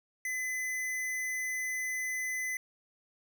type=tone; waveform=square; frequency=2020 Hz; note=B6; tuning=39 cents sharp; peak=-33 dBFS; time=0.25-2.57 s; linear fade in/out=2 ms; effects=none